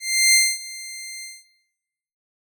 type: tone with ADSR envelope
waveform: 15% pulse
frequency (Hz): 2093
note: C7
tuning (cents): 0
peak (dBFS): -5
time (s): 0-1.45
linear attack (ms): 340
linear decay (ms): 240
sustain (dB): -21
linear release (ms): 220
effects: noise-tail reverb RT60 1.0 s tail -17 dB re dry